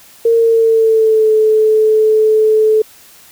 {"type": "tone with pitch glide", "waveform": "sine", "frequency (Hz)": [460, 434.2], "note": ["A#4", "A4"], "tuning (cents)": [-23, -23], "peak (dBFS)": -7, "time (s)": [0.25, 2.82], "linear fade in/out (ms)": 5, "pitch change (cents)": -100, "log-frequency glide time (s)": [0.35, 1.31], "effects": ["white hiss -42 dBFS RMS until 3.31 s"]}